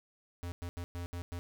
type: tone bursts at uneven times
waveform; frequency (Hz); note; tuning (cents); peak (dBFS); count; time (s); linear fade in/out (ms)
square; 87.2; F2; -2; -38; 6; 0.43-0.52 / 0.62-0.69 / 0.77-0.84 / 0.95-1.06 / 1.13-1.22 / 1.32-1.39; 0
effects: none